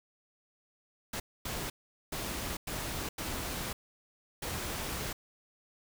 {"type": "noise bursts at uneven times", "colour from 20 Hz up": "pink", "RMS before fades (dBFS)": -37, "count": 6, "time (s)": [[1.13, 1.2], [1.45, 1.7], [2.12, 2.57], [2.67, 3.09], [3.18, 3.73], [4.42, 5.13]], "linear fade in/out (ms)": 5, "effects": []}